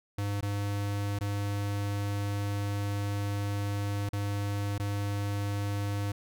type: tone with dropouts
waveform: square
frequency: 101.4 Hz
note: G#2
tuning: 41 cents flat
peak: -30 dBFS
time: 0.18-6.12 s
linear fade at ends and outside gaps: 5 ms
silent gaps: 0.409-0.426 / 1.189-1.209 / 4.091-4.13 / 4.781-4.797 s
effects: none